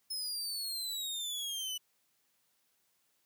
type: exponential sweep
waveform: sawtooth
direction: down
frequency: 5200 to 2960 Hz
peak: -33 dBFS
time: 0.1-1.78 s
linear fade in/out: 10 ms
effects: white hiss -75 dBFS RMS until 3.25 s + high-pass 80 Hz 12 dB/octave